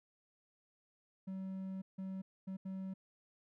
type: tone bursts at uneven times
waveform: triangle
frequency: 190.3 Hz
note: F#3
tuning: 49 cents sharp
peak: -38 dBFS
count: 4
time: 1.27-1.82 / 1.98-2.22 / 2.47-2.57 / 2.65-2.94 s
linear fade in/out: 10 ms
effects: none